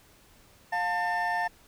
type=tone cluster; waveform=triangle; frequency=709 / 892 / 1795 Hz; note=F5 / A5 / A6; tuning=+26 / +23 / +34 cents; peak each=-28 dBFS; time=0.72-1.48 s; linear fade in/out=10 ms; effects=tanh soft clip ceiling -18 dBFS + pink hiss -58 dBFS RMS until 1.67 s